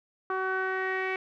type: tone with low-pass filter sweep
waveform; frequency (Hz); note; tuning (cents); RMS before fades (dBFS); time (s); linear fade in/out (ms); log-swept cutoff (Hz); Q
sawtooth; 377.2; F#4; +33; -30; 0.3-1.16; 2; 1300 to 2200; 5.7
effects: none